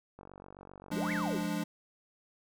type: click train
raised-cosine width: 1 ms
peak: -35 dBFS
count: 61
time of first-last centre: 0.19-1.451 s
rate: 47.6 Hz
type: chord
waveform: square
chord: D diminished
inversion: first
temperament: equal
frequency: 174.61 / 207.7 / 293.7 Hz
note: F3 / Ab3 / D4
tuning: 0 / 0 / 0 cents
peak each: -37 dBFS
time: 0.91-1.64 s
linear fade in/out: 10 ms
type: exponential two-way sweep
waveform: sine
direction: up then down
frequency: 320.8 to 2300 to 320.8 Hz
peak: -35 dBFS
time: 0.96-1.38 s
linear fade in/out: 5 ms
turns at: 1.12 s
effects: none